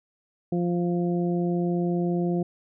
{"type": "harmonic tone", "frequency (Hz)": 174.61, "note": "F3", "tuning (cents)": 0, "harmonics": [1, 2, 3, 4], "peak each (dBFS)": [-24, -27, -36, -36], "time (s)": [0.52, 2.43], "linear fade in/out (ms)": 5, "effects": []}